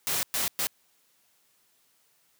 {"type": "noise bursts at uneven times", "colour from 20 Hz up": "white", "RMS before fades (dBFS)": -28, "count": 3, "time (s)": [[0.07, 0.23], [0.34, 0.48], [0.59, 0.67]], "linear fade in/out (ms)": 0, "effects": ["white hiss -67 dBFS RMS until 2.39 s", "high-pass 100 Hz 12 dB/octave"]}